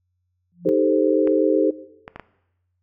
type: tone with exponential growth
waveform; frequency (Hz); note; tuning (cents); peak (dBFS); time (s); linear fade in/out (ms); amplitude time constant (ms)
sine; 174.61; F3; 0; -24; 0.52-0.69; 0; 36
type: chord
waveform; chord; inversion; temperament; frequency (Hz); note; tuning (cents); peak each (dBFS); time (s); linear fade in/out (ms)
sine; A half-diminished seventh; second; equal; 311.1 / 392 / 440 / 523.3; Eb4 / G4 / A4 / C5; 0 / 0 / 0 / 0; -21; 0.65-1.71; 10
type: clicks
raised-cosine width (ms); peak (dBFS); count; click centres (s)
0.5; -19; 4; 1.274 / 2.079 / 2.16 / 2.197
effects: noise-tail reverb RT60 0.9 s tail -17 dB re dry + added 90 Hz sine -69 dBFS peak until 2.82 s